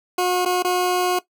20% pulse tone with dropouts, 361.2 Hz, F#4, 42 cents flat, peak -13 dBFS, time 0.18-1.19 s, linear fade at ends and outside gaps 5 ms, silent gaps 0.451-0.458 / 0.625-0.646 s, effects noise-tail reverb RT60 0.1 s tail -17 dB re dry

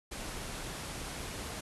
pink low-pass noise, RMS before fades -41 dBFS, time 0.11-1.61 s, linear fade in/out 10 ms, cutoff 12000 Hz, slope 96 dB/octave, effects none

